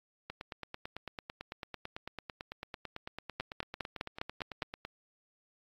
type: two click trains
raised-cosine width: 0.3 ms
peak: -18 / -24 dBFS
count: 7 / 42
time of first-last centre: 3.4-4.622 / 0.3-4.85 s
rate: 4.91 / 9.01 Hz
effects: AAC 32 kbps